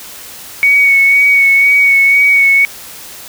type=tone with vibrato; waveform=sine; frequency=2231 Hz; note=C#7; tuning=11 cents sharp; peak=-5 dBFS; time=0.63-2.65 s; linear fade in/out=0 ms; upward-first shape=sine; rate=2 Hz; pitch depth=21 cents each way; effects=white hiss -31 dBFS RMS until 3.28 s